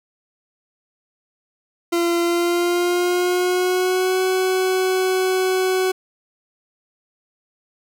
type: tone with pitch glide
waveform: 40% pulse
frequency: 342.6 to 373.6 Hz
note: F4 to F#4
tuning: -33 to +17 cents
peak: -16 dBFS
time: 1.92-5.92 s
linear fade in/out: 10 ms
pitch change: +150 cents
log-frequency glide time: 2.22-4.21 s
effects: none